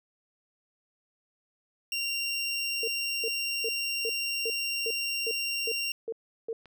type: tone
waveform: 25% pulse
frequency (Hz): 2768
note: F7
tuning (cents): -16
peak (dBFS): -25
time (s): 1.92-5.92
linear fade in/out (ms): 2
type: tone bursts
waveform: sine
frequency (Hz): 453.8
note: A#4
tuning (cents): -47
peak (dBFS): -30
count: 10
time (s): 2.83-6.53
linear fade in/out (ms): 2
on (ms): 46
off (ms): 360
type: click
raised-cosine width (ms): 0.3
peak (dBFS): -35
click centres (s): 6.657
effects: none